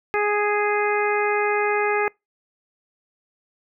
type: harmonic tone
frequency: 415.3 Hz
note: G#4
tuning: in tune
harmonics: 1 / 2 / 3 / 4 / 5 / 6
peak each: -22 / -25 / -28 / -28 / -28 / -31 dBFS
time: 0.14-2.08 s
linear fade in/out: 0 ms
effects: noise-tail reverb RT60 0.2 s tail -26 dB re dry